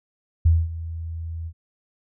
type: tone with ADSR envelope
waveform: sine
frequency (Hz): 82.3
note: E2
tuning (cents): -2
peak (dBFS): -11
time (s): 0.45-1.53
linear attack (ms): 10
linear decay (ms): 220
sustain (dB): -17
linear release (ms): 63
effects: none